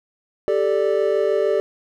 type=chord; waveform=triangle; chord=G suspended second; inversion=none; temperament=equal with one note detuned; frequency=392 / 438.5 / 587.3 Hz; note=G4 / A4 / D5; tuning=0 / -6 / 0 cents; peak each=-19 dBFS; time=0.48-1.6 s; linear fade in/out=0 ms; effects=none